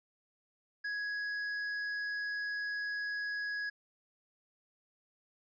sine tone with hard clipping, 1668 Hz, G#6, 7 cents sharp, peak -36 dBFS, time 0.84-3.7 s, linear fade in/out 10 ms, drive 6 dB, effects resampled to 16000 Hz

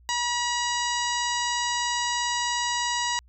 harmonic tone, 963 Hz, B5, 44 cents flat, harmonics 1 / 2 / 3 / 4 / 5 / 6 / 7 / 8, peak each -28 / -31 / -33 / -34 / -35 / -36 / -36 / -37 dBFS, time 0.09-3.19 s, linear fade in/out 0 ms, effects added 60 Hz sine -52 dBFS peak until 3.28 s

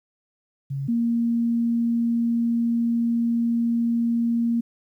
sine tone pair in turn, 137.8 / 233.5 Hz, C#3 / A#3, -10 / +3 cents, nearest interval major sixth, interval 913 cents, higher second, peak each -25 / -19 dBFS, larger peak second, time 0.7-0.88 / 0.88-4.61 s, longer second, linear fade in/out 10 ms, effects 10-bit

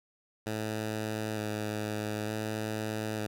10% pulse tone with vibrato, 107.5 Hz, A2, 40 cents flat, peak -24 dBFS, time 0.46-3.27 s, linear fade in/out 10 ms, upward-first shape square, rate 0.55 Hz, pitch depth 16 cents each way, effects none

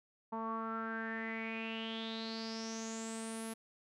sawtooth tone with low-pass filter sweep, 224.3 Hz, A3, 34 cents sharp, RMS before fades -41 dBFS, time 0.32-3.54 s, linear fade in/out 10 ms, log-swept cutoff 970 to 11000 Hz, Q 8.3, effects none

